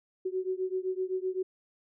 sine beating tone pair, 370 / 377.8 Hz, F#4 / F#4, 0 / +36 cents, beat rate 7.8 Hz, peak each -32 / -33 dBFS, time 0.25-1.43 s, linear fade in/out 10 ms, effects none

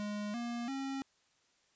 square tone with pitch steps, 207.7 / 237.2 / 270.9 Hz, G#3 / A#3 / C#4, 0 / +30 / -40 cents, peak -37 dBFS, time 0-1.02 s, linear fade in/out 0 ms, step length 340 ms, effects white hiss -72 dBFS RMS until 1.75 s + resampled to 16000 Hz

